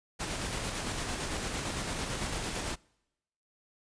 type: noise with tremolo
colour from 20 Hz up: pink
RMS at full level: -34 dBFS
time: 0.19-2.76 s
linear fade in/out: 20 ms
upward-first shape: square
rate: 8.9 Hz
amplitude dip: 25%
effects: noise-tail reverb RT60 0.9 s tail -26 dB re dry + resampled to 22050 Hz